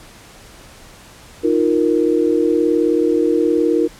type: chord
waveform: sine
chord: Eb suspended second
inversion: none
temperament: just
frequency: 311.1 / 350 / 466.7 Hz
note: Eb4 / F4 / Bb4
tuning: 0 / +4 / +2 cents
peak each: -17 dBFS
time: 1.43-3.88 s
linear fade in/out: 20 ms
effects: pink hiss -42 dBFS RMS until 3.99 s + low-pass 11000 Hz 12 dB/octave